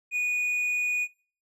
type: tone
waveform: triangle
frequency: 2464 Hz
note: D#7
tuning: 17 cents flat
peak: -22 dBFS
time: 0.11-1.08 s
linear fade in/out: 50 ms
effects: noise-tail reverb RT60 0.4 s tail -21 dB re dry + resampled to 32000 Hz